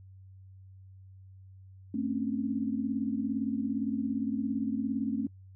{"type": "tone cluster", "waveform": "sine", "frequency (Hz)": [220.8, 262.8, 280.3], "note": ["A3", "C4", "C#4"], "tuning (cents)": [6, 8, 19], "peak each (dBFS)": [-32, -33, -34], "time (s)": [1.94, 5.27], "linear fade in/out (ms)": 5, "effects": ["noise-tail reverb RT60 0.1 s tail -25 dB re dry", "added 95 Hz sine -49 dBFS peak until 5.55 s"]}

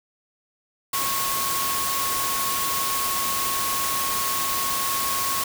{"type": "tone in noise", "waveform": "sine", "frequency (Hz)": 1096, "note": "C#6", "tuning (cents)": -20, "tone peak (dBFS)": -27, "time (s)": [0.93, 5.44], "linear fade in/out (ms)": 5, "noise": "white", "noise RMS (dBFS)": -26, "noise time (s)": [0.93, 5.44], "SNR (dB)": -4, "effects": []}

